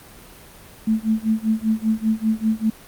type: tone with tremolo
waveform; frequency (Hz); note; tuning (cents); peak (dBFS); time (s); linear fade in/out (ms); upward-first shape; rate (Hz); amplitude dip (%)
sine; 220; A3; 0; -14; 0.87-2.7; 5; sine; 5.1; 95
effects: pink hiss -44 dBFS RMS until 2.87 s + Opus 32 kbps